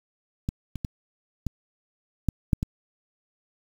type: clicks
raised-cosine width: 5 ms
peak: -14 / -21 / -17 / -15 / -10 / -7 / -14 dBFS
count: 7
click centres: 0.489 / 0.757 / 0.848 / 1.467 / 2.287 / 2.532 / 2.629 s
effects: 7-bit